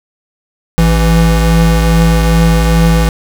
square tone pair together, 56.04 / 165.7 Hz, A1 / E3, +32 / +9 cents, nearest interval octave + perfect fifth, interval 1877 cents, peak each -10 dBFS, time 0.78-3.09 s, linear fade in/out 0 ms, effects none

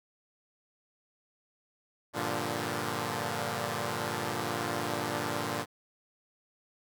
5% pulse chord, G minor seventh, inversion none, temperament equal, 98 / 116.54 / 146.83 / 174.61 Hz, G2 / Bb2 / D3 / F3, 0 / 0 / 0 / 0 cents, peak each -27 / -24 / -25 / -28 dBFS, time 2.13-5.66 s, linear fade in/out 50 ms, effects none

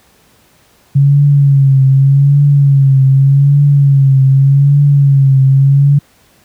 sine tone with vibrato, 138.59 Hz, C#3, in tune, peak -4 dBFS, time 0.95-5.99 s, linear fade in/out 10 ms, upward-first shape triangle, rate 0.84 Hz, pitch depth 67 cents each way, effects pink hiss -49 dBFS RMS until 6.44 s + high-pass 60 Hz 12 dB/octave

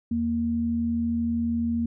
sine tone pair together, 82.41 / 233.1 Hz, E2 / A#3, 0 / 0 cents, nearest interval octave + tritone, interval 1800 cents, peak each -33 / -23 dBFS, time 0.11-1.86 s, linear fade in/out 5 ms, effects none

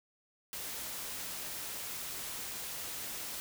white noise, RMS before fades -41 dBFS, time 0.53-3.4 s, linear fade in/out 0 ms, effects none

